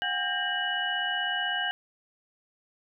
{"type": "tone cluster", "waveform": "sine", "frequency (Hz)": [727, 803, 1595, 1846, 2939], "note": ["F#5", "G5", "G6", "A#6", "F#7"], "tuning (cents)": [-31, 41, 30, -17, -12], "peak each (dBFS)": [-35, -37, -30, -38, -31], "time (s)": [0.02, 1.71], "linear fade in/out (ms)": 0, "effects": []}